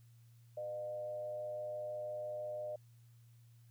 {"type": "tone with frequency modulation", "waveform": "sine", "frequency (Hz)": 607, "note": "D#5", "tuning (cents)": -43, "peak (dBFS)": -39, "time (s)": [0.57, 2.76], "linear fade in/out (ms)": 5, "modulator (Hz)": 106, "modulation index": 0.4, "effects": ["added 117 Hz sine -59 dBFS peak until 3.7 s", "white hiss -75 dBFS RMS until 3.7 s"]}